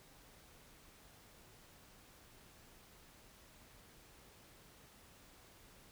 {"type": "silence", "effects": ["pink hiss -62 dBFS RMS until 5.91 s"]}